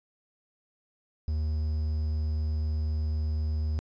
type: tone with quantisation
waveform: triangle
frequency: 77 Hz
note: D#2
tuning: 17 cents flat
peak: -24 dBFS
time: 1.28-3.79 s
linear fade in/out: 0 ms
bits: 9
effects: resampled to 16000 Hz